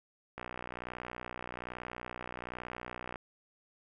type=click train; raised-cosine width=0.5 ms; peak=-25 dBFS; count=171; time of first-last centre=0.38-3.158 s; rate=61.2 Hz; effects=none